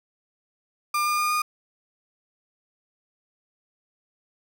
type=tone with pitch steps; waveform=35% pulse; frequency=1200 / 1207.6 / 1215.3 / 1223.1 Hz; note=D6 / D6 / D#6 / D#6; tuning=+37 / +48 / -41 / -30 cents; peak=-20 dBFS; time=0.94-1.42 s; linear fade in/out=5 ms; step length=120 ms; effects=none